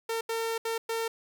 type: tone bursts at uneven times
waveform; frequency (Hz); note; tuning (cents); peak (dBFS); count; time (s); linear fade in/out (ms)
sawtooth; 454.2; A#4; -45; -25; 4; 0.09-0.21 / 0.29-0.58 / 0.65-0.78 / 0.89-1.08; 5
effects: none